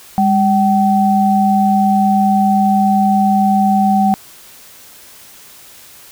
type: tone pair together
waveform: sine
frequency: 202.1 / 765 Hz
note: G#3 / G5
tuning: -47 / -42 cents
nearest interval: octave + major seventh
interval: 2305 cents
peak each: -12 dBFS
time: 0.18-4.14 s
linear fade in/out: 0 ms
effects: white hiss -40 dBFS RMS until 6.11 s